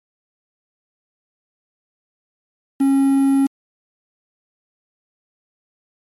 triangle tone with quantisation, 273 Hz, C#4, 26 cents flat, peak -10 dBFS, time 2.8-3.47 s, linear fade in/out 10 ms, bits 6, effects MP3 64 kbps

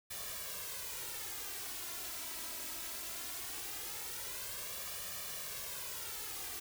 white noise with flanger, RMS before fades -43 dBFS, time 0.1-6.6 s, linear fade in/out 10 ms, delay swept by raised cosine 1.7 to 3.1 ms, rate 0.2 Hz, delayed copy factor +0.65, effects none

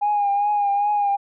sine tone with vibrato, 817 Hz, G#5, 29 cents flat, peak -16 dBFS, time 0.01-1.17 s, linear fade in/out 20 ms, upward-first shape triangle, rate 2.5 Hz, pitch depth 43 cents each way, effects tanh soft clip ceiling -13 dBFS

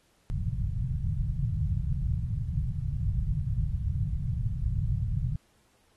white low-pass noise, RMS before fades -29 dBFS, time 0.3-5.36 s, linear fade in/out 0 ms, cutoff 150 Hz, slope 48 dB/octave, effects pink hiss -67 dBFS RMS until 5.96 s + AAC 32 kbps

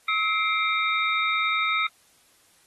sine tone cluster, 1289 / 2108 / 2341 / 3713 Hz, E6 / C7 / D7 / A#7, -39 / +12 / -6 / -8 cents, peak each -25 / -28 / -27 / -30 dBFS, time 0.08-1.87 s, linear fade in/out 5 ms, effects white hiss -60 dBFS RMS until 2.66 s + AAC 32 kbps

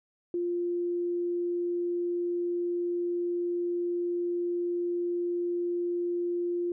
sine tone, 349.2 Hz, F4, in tune, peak -27 dBFS, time 0.34-6.72 s, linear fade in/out 2 ms, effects none

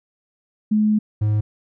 sine / triangle tone pair in turn, 213.1 / 106.15 Hz, G#3 / G#2, +45 / +38 cents, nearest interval octave, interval 1207 cents, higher first, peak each -14 dBFS, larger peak neither, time 0.71-0.99 / 1.21-1.41 s, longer first, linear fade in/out 10 ms, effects none

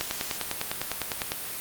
click train, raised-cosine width 0.2 ms, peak -10 dBFS, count 14, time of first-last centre 0.01-1.319 s, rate 9.93 Hz, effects white hiss -35 dBFS RMS until 1.6 s + Opus 48 kbps

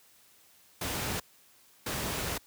pink noise bursts at uneven times, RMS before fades -33 dBFS, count 2, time 0.81-1.2 / 1.86-2.38 s, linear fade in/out 5 ms, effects white hiss -61 dBFS RMS until 2.46 s + high-pass 60 Hz 12 dB/octave

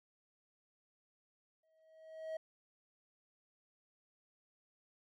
triangle tone with exponential growth, 638 Hz, D#5, 43 cents sharp, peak -35 dBFS, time 1.63-2.37 s, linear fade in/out 5 ms, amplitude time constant 160 ms, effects none

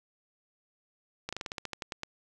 slowing click train, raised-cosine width 0.2 ms, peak -18 dBFS, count 12, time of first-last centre 1.29-2.034 s, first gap 36 ms, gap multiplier 1.12, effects none

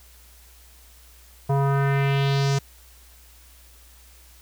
square tone with low-pass filter sweep, 138.59 Hz, C#3, in tune, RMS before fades -21 dBFS, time 1.49-2.59 s, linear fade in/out 10 ms, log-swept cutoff 830 to 6700 Hz, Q 2.3, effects added 60 Hz sine -50 dBFS peak until 4.41 s + white hiss -53 dBFS RMS until 4.41 s

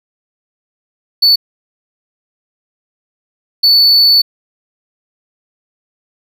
triangle tone bursts at uneven times, 4472 Hz, C#8, 14 cents sharp, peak -4 dBFS, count 2, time 1.22-1.36 / 3.63-4.22 s, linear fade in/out 10 ms, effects none

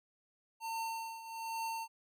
square tone with tremolo, 905 Hz, A5, 48 cents sharp, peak -36 dBFS, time 0.6-1.88 s, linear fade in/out 50 ms, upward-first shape triangle, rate 1.2 Hz, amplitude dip 75%, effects none

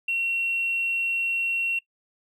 triangle tone with tanh clipping, 2730 Hz, F7, 40 cents flat, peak -22 dBFS, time 0.08-1.79 s, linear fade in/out 5 ms, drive 1 dB, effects noise-tail reverb RT60 0.1 s tail -21 dB re dry

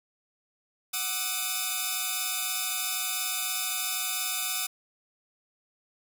5% pulse tone cluster, 743 / 1186 / 1301 / 2493 / 3582 Hz, F#5 / D6 / E6 / D#7 / A7, +7 / +17 / -23 / +3 / +30 cents, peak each -25 dBFS, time 0.93-4.67 s, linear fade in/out 10 ms, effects none

